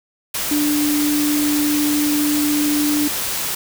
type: tone in noise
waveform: sine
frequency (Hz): 295.3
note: D4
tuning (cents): +10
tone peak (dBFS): -16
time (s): 0.51-3.08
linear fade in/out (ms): 5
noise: white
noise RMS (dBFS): -23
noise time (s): 0.34-3.55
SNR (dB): +4
effects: none